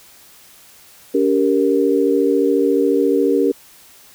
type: chord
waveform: sine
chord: G diminished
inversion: second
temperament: equal with one note detuned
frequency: 283.5 / 392 / 466.2 Hz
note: Db4 / G4 / Bb4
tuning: +39 / 0 / 0 cents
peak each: -17 dBFS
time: 1.14-3.52 s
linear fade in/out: 10 ms
effects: white hiss -46 dBFS RMS until 4.14 s